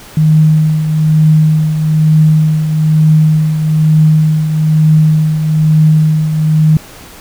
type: tone with tremolo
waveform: sine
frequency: 155.56 Hz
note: D#3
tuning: in tune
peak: -3 dBFS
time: 0.17-6.77 s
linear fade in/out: 2 ms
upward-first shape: triangle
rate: 1.1 Hz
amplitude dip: 60%
effects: pink hiss -34 dBFS RMS until 7.2 s